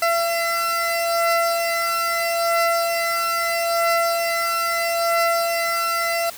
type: beating tone pair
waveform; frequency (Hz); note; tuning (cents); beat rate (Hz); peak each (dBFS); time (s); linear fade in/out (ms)
20% pulse; 675 / 675.77; E5 / E5; +41 / +43; 0.77; -20 / -15; 0.02-6.3; 5
effects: white hiss -38 dBFS RMS until 6.37 s